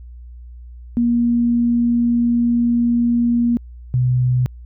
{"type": "tone pair in turn", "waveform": "sine", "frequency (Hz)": [237.3, 125.71], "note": ["A#3", "B2"], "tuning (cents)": [31, 31], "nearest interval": "major seventh", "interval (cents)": 1100, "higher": "first", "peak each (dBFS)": -13, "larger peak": "neither", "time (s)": [[0.97, 3.57], [3.94, 4.46]], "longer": "first", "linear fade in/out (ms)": 0, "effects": ["added 60 Hz sine -34 dBFS peak until 4.65 s"]}